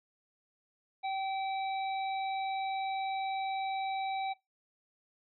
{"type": "harmonic tone", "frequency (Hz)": 772, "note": "G5", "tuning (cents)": -27, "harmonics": [1, 3, 5], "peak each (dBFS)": [-32, -42, -46], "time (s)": [1.03, 4.34], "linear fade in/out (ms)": 20, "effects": ["noise-tail reverb RT60 0.2 s tail -21 dB re dry"]}